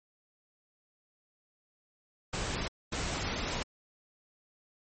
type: noise bursts at uneven times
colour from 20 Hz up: pink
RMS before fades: -34 dBFS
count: 2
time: 2.33-2.68 / 2.92-3.63 s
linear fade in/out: 5 ms
effects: MP3 32 kbps